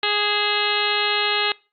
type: harmonic tone with a mistuned harmonic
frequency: 414.7 Hz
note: G#4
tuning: 3 cents flat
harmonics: 1 / 2 / 3 / 4 / 5 / 6 / 7 / 8 / 9 / 10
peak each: -28 / -28 / -28 / -28 / -28 / -28 / -28 / -28 / -28 / -28 dBFS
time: 0.03-1.52 s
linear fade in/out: 2 ms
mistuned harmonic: 6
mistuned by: +62 cents
effects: noise-tail reverb RT60 0.3 s tail -23 dB re dry + Opus 48 kbps